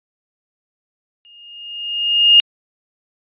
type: tone with exponential growth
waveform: sine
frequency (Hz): 2839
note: F7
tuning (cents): +28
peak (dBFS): -4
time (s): 1.25-2.4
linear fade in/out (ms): 0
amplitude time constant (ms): 250
effects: resampled to 8000 Hz